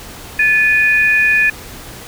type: tone pair together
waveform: sine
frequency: 1735 / 2466 Hz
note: A6 / D#7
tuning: -25 / -16 cents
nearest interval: tritone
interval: 609 cents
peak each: -12 dBFS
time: 0.39-1.5 s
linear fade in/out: 5 ms
effects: pink hiss -33 dBFS RMS until 2.07 s